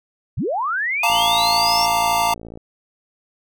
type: linear sweep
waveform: sine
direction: up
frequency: 67.1 to 5588 Hz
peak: -19 dBFS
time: 0.37-1.86 s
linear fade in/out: 10 ms
type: chord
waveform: square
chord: Bb major seventh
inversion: second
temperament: equal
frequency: 698.5 / 880 / 932.3 / 1174.7 Hz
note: F5 / A5 / Bb5 / D6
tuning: 0 / 0 / 0 / 0 cents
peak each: -22 / -23 / -21 / -25 dBFS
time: 1.03-2.34 s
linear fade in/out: 5 ms
type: click train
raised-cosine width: 2 ms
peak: -23 dBFS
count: 84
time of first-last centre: 1.1-2.574 s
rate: 56.3 Hz
effects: none